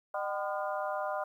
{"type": "harmonic tone with a mistuned harmonic", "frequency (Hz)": 202.7, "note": "G#3", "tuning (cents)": -42, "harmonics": [3, 4, 5, 6, 7], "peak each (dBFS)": [-35, -37, -39, -41, -42], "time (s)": [0.14, 1.24], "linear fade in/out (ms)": 5, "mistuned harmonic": 4, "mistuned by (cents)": -97, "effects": ["11-bit"]}